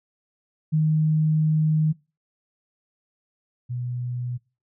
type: tone pair in turn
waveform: sine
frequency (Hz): 155.56 / 123.2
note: D#3 / B2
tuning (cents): 0 / -4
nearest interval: major third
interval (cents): 404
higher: first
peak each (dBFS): -17 / -26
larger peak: first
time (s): 0.72-1.93 / 3.69-4.38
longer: first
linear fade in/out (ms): 20
effects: noise-tail reverb RT60 0.3 s tail -23 dB re dry